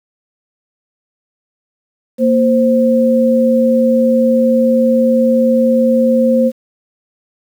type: tone pair together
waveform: sine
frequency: 233.1 / 523.3 Hz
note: A#3 / C5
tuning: 0 / 0 cents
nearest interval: octave + major second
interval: 1400 cents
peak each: -11 dBFS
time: 2.18-6.52 s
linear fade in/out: 50 ms
effects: 7-bit